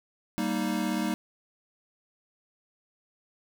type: chord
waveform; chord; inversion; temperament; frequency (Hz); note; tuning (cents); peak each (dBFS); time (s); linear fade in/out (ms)
square; Eb major; first; equal; 196 / 233.1 / 311.1; G3 / Bb3 / Eb4; 0 / 0 / 0; -32; 0.38-1.14; 0
effects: none